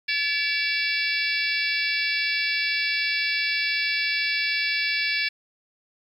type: harmonic tone with a mistuned harmonic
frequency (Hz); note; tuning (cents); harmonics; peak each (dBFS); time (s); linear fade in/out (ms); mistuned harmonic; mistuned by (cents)
574; D5; -40; 3 / 4 / 5 / 6 / 7 / 8 / 9; -29 / -26 / -30 / -34 / -34 / -32 / -33; 0.08-5.29; 10; 5; -87
effects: 9-bit